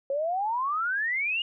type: exponential sweep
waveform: sine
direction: up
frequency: 537 to 2900 Hz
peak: -25 dBFS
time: 0.1-1.42 s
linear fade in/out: 2 ms
effects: none